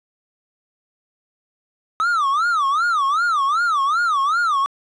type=tone with vibrato; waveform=triangle; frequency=1244.5 Hz; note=D#6; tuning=in tune; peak=-14 dBFS; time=2-4.66 s; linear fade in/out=0 ms; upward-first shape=sine; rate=2.6 Hz; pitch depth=240 cents each way; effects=resampled to 22050 Hz + 9-bit